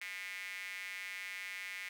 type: tone with high-pass filter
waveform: square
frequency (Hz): 95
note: F#2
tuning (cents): +46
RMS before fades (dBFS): -44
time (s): 0.01-1.89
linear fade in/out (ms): 5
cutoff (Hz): 2100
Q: 6
effects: none